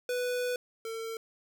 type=tone pair in turn; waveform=square; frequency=494.5 / 451.2 Hz; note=B4 / A4; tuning=+2 / +44 cents; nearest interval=major second; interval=158 cents; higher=first; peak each=-30 / -36 dBFS; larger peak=first; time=0.09-0.56 / 0.85-1.17 s; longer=first; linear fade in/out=2 ms; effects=none